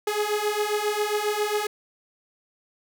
sawtooth beating tone pair, 415.3 / 422.7 Hz, G#4 / G#4, 0 / +31 cents, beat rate 7.4 Hz, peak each -23 / -22 dBFS, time 0.07-1.67 s, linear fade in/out 5 ms, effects none

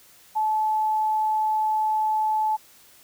sine tone, 865 Hz, A5, 30 cents flat, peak -20 dBFS, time 0.35-2.57 s, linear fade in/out 20 ms, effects white hiss -53 dBFS RMS until 3.03 s

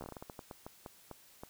slowing click train, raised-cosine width 1 ms, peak -30 dBFS, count 15, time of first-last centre 0.01-1.435 s, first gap 13 ms, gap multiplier 1.28, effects white hiss -61 dBFS RMS until 1.49 s

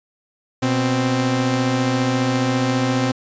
sawtooth tone pair together, 123.46 / 261.6 Hz, B2 / C4, 0 / 0 cents, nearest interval octave + minor second, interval 1300 cents, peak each -17 / -15 dBFS, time 0.62-3.12 s, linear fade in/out 10 ms, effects resampled to 16000 Hz

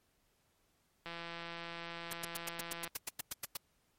click train, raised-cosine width 0.3 ms, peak -28 dBFS, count 308, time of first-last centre 1.06-2.877 s, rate 169 Hz
white noise bursts, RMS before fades -38 dBFS, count 13, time 2.11-3.57 s, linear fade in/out 5 ms, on 20 ms, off 100 ms
effects pink hiss -75 dBFS RMS until 3.98 s + MP3 64 kbps

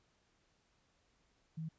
sine tone, 160 Hz, D#3, 49 cents sharp, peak -39 dBFS, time 1.57-1.69 s, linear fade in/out 10 ms, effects pink hiss -75 dBFS RMS until 1.78 s + resampled to 16000 Hz

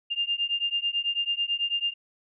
sine beating tone pair, 2800 / 2809.1 Hz, F7 / F7, +4 / +9 cents, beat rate 9.1 Hz, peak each -28 dBFS, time 0.1-1.94 s, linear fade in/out 20 ms, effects none

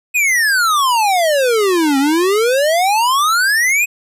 square exponential two-way sweep, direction down then up, 2549 to 266.4 to 2549 Hz, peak -12 dBFS, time 0.14-3.86 s, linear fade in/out 20 ms, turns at 1.98 s, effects resampled to 32000 Hz

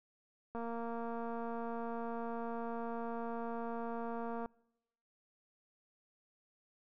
click train, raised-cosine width 1 ms, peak -29 dBFS, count 908, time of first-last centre 0.55-4.459 s, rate 232 Hz, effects noise-tail reverb RT60 0.9 s tail -26 dB re dry

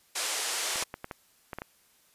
white band-pass noise, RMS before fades -32 dBFS, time 0.15-0.84 s, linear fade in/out 10 ms, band 390 to 9500 Hz, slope 24 dB/octave
clicks, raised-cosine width 0.5 ms, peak -21 dBFS, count 8, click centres 0.758 / 0.825 / 0.941 / 1.044 / 1.112 / 1.532 / 1.586 / 1.619 s
effects white hiss -64 dBFS RMS until 2.14 s + resampled to 32000 Hz

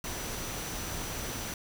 sine tone in noise, 5920 Hz, F#8, in tune, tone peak -45 dBFS, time 0.04-1.54 s, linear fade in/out 2 ms, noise pink, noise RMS -37 dBFS, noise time 0.04-1.54 s, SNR -11 dB, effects none

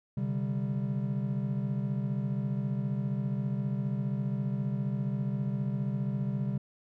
triangle chord, C suspended second, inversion none, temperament equal with one note detuned, 131.95 / 146.83 / 196 Hz, C3 / D3 / G3, +15 / 0 / 0 cents, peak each -30 / -34 / -31 dBFS, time 0.17-6.58 s, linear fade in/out 5 ms, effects none

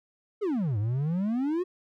triangle exponential two-way sweep, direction down then up, 449.9 to 99.6 to 375.4 Hz, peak -23 dBFS, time 0.41-1.64 s, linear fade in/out 20 ms, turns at 0.78 s, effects none

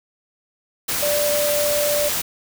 sine tone in noise, 587.3 Hz, D5, in tune, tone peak -19 dBFS, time 1.02-2.09 s, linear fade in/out 10 ms, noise white, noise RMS -23 dBFS, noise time 0.88-2.22 s, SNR +1 dB, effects none

